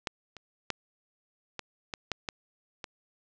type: clicks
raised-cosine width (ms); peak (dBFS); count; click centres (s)
0.2; -13 / -27 / -12 / -18 / -17 / -12 / -15 / -20; 8; 0.072 / 0.367 / 0.703 / 1.593 / 1.938 / 2.117 / 2.288 / 2.842
effects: low-pass 7000 Hz 12 dB/octave